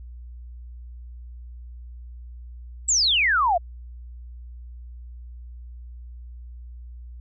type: exponential sweep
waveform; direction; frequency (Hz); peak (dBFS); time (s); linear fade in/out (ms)
sine; down; 7890 to 649; -17; 2.88-3.58; 10
effects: added 60 Hz sine -37 dBFS peak until 7.2 s